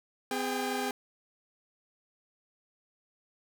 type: tone cluster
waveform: sawtooth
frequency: 254.5 / 410.4 / 795 Hz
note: C4 / G#4 / G5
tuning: -48 / -21 / +24 cents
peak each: -31 dBFS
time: 0.31-0.91 s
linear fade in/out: 2 ms
effects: none